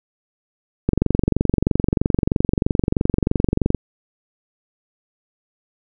click train, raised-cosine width 3 ms, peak -3 dBFS, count 67, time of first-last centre 0.89-3.747 s, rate 23.1 Hz, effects none

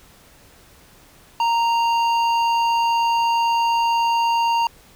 sine tone with hard clipping, 929 Hz, A#5, 6 cents flat, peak -18 dBFS, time 1.4-4.67 s, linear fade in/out 2 ms, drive 10 dB, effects pink hiss -50 dBFS RMS until 4.95 s

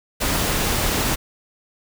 pink noise, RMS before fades -21 dBFS, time 0.2-1.16 s, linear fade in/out 20 ms, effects none

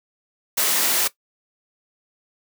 white high-pass noise, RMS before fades -20 dBFS, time 0.57-1.08 s, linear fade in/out 10 ms, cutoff 280 Hz, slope 12 dB/octave, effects noise-tail reverb RT60 0.1 s tail -17 dB re dry

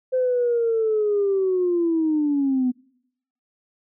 sine linear sweep, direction down, 517 to 246.9 Hz, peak -17 dBFS, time 0.12-2.72 s, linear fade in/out 20 ms, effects noise-tail reverb RT60 0.8 s tail -26 dB re dry + tanh soft clip ceiling -13 dBFS

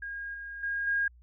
sine tone with level steps, 1627 Hz, G#6, 36 cents flat, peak -35 / -38 / -29 / -25 dBFS, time 0.02-1.08 s, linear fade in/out 5 ms, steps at 0.34 / 0.63 / 0.87 s, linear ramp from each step 5 ms, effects added 60 Hz sine -53 dBFS peak until 1.22 s

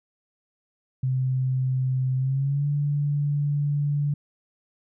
sine tone with pitch glide, 129.9 to 144.97 Hz, C3 to D3, -12 to -22 cents, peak -21 dBFS, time 1.03-4.14 s, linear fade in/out 5 ms, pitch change +190 cents, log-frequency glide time 2.17-2.67 s, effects none

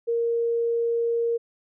sine tone, 466.2 Hz, A#4, in tune, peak -21 dBFS, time 0.07-1.38 s, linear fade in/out 20 ms, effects none

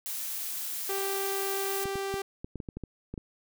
blue noise, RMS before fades -35 dBFS, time 0.06-1.84 s, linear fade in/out 0 ms
sawtooth tone, 392 Hz, G4, in tune, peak -27 dBFS, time 0.89-2.22 s, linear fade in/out 5 ms
clicks, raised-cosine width 3 ms, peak -24 dBFS, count 11, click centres 1.856 / 1.956 / 2.141 / 2.445 / 2.557 / 2.602 / 2.688 / 2.77 / 2.837 / 3.14 / 3.178 s
effects none

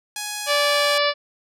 5% pulse tone with pitch glide, 835 to 822.1 Hz, G#5 to G#5, +9 to -18 cents, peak -15 dBFS, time 0.16-0.98 s, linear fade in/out 2 ms, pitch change -27 cents, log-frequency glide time 0.41-0.84 s
harmonic tone, 581 Hz, D5, 19 cents flat, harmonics 1 / 2 / 3 / 4 / 5 / 6 / 7 / 8 / 9, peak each -21 / -24 / -26 / -27 / -28 / -29 / -29 / -30 / -31 dBFS, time 0.46-1.14 s, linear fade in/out 50 ms
effects none

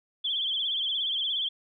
sine tone with vibrato, 3282 Hz, G#7, 21 cents flat, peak -26 dBFS, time 0.24-1.49 s, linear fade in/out 10 ms, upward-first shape sine, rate 17 Hz, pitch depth 100 cents each way, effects none

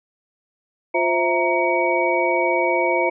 sine tone cluster, 351.9 / 524 / 659 / 933 / 2259 Hz, F4 / C5 / E5 / A#5 / C#7, +13 / +2 / -1 / +1 / +32 cents, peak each -23 dBFS, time 0.94-3.1 s, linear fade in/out 10 ms, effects none

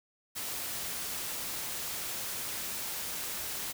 white noise, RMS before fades -37 dBFS, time 0.35-3.73 s, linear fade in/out 20 ms, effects none

